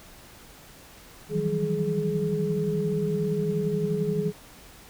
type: tone cluster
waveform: sine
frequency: 157.6 / 169 / 186.2 / 197.9 / 420.9 Hz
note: D#3 / E3 / F#3 / G3 / G#4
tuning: +23 / +43 / +11 / +17 / +23 cents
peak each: -29 / -32 / -34 / -32 / -27 dBFS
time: 1.29-4.33 s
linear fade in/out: 50 ms
effects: pink hiss -49 dBFS RMS until 4.89 s